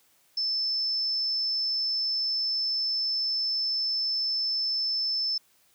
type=tone; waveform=sine; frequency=5274 Hz; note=E8; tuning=in tune; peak=-25 dBFS; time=0.37-5.38 s; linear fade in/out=5 ms; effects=white hiss -64 dBFS RMS until 5.74 s + high-pass 80 Hz 12 dB/octave